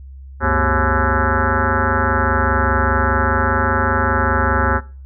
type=tone with frequency modulation; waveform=sine; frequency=698.5 Hz; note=F5; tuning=in tune; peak=-13 dBFS; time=0.4-4.81 s; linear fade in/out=50 ms; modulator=158 Hz; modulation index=5.8; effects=noise-tail reverb RT60 0.4 s tail -22 dB re dry + added 67 Hz sine -33 dBFS peak until 5.05 s